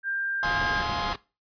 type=tone with pitch glide; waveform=sine; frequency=1590 to 1613.1 Hz; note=G6 to G6; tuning=+24 to +49 cents; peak=-26 dBFS; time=0.03-0.84 s; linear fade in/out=50 ms; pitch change=+25 cents; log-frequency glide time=0.43-0.58 s
type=chord; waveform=sawtooth; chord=F minor seventh; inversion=none; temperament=just; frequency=698.5 / 838.1 / 1047.7 / 1257.2 Hz; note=F5 / Ab5 / C6 / Eb6; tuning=0 / +16 / +2 / +18 cents; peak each=-31 / -28 / -27 / -33 dBFS; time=0.43-1.13 s; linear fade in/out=0 ms
type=noise; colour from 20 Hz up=pink; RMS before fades=-33 dBFS; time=0.44-1.16 s; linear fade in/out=5 ms
effects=noise-tail reverb RT60 0.3 s tail -21 dB re dry + resampled to 11025 Hz